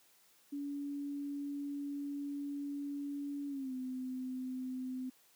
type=tone with pitch glide; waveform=sine; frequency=284.6 to 256.5 Hz; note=C#4 to C4; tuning=+46 to -34 cents; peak=-37 dBFS; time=0.52-5.1 s; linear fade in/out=10 ms; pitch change=-180 cents; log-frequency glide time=3.48-3.73 s; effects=white hiss -67 dBFS RMS until 5.35 s + high-pass 150 Hz 12 dB/octave